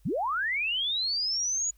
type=linear sweep; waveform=sine; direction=up; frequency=104.7 to 6900 Hz; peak=-26 dBFS; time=0.05-1.71 s; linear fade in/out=10 ms; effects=added 50 Hz sine -57 dBFS peak until 1.77 s + white hiss -69 dBFS RMS until 1.77 s